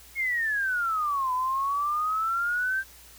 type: exponential two-way sweep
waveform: sine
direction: down then up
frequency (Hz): 2186 to 1000 to 1583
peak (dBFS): -24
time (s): 0.15-2.84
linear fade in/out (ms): 50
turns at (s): 1.33
effects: added 60 Hz sine -55 dBFS peak until 3.18 s + white hiss -51 dBFS RMS until 3.18 s